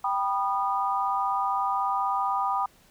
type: chord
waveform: sine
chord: G augmented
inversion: none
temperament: just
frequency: 784 / 980 / 1225 Hz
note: G5 / B5 / D#6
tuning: 0 / -14 / -27 cents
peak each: -28 dBFS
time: 0.04-2.66 s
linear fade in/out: 5 ms
effects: pink hiss -59 dBFS RMS until 2.9 s